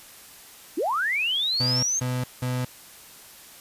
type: linear sweep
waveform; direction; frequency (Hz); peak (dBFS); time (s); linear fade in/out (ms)
sine; up; 261.8 to 6500; -22; 0.77-2; 10
type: tone bursts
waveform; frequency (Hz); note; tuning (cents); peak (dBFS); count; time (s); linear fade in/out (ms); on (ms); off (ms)
35% pulse; 125.9; B2; +34; -23; 3; 1.6-2.65; 5; 230; 180
effects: white hiss -47 dBFS RMS until 3.6 s + resampled to 32000 Hz